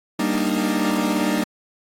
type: chord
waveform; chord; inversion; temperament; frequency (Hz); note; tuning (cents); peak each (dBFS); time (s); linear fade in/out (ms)
40% pulse; Eb major seventh; first; equal; 196 / 233.1 / 293.7 / 311.1; G3 / Bb3 / D4 / Eb4; 0 / 0 / 0 / 0; -24; 0.19-1.44; 5
effects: AAC 48 kbps